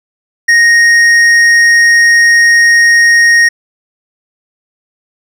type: tone with hard clipping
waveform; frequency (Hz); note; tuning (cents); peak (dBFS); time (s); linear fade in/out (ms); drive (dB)
triangle; 1865; A#6; 0; -5; 0.48-3.49; 10; 11
effects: none